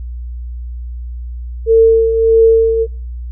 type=tone with tremolo; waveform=sine; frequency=451.3 Hz; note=A4; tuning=44 cents sharp; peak=-3 dBFS; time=1.66-2.87 s; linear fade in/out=50 ms; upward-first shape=triangle; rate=1.6 Hz; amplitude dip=60%; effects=noise-tail reverb RT60 0.4 s tail -22 dB re dry + added 60 Hz sine -22 dBFS peak until 3.31 s